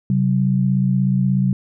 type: tone pair together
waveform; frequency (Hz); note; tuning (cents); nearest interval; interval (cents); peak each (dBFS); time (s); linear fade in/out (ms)
sine; 133.06 / 189.7; C3 / F#3; +29 / +43; tritone; 614; -17; 0.1-1.53; 2
effects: none